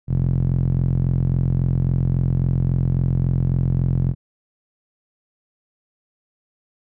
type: tone with band-pass filter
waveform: sawtooth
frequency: 43.65 Hz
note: F1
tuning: in tune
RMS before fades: -19 dBFS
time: 0.07-4.15 s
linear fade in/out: 50 ms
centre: 130 Hz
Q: 2.8
effects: none